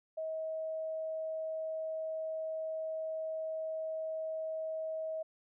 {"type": "tone", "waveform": "sine", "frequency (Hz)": 637, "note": "D#5", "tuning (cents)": 41, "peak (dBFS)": -35, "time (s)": [0.17, 5.23], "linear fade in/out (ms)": 10, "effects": []}